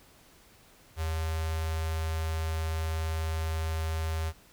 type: tone with notch filter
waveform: square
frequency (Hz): 80.3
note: E2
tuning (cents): -45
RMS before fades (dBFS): -31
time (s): 0.96-4.33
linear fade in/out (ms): 50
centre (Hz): 220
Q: 0.57
effects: pink hiss -58 dBFS RMS until 4.52 s